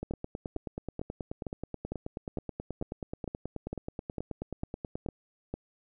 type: two click trains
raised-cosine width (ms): 2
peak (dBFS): -22 / -21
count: 48 / 13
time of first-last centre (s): 0.03-5.062 / 0.11-5.54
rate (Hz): 9.34 / 2.21
effects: none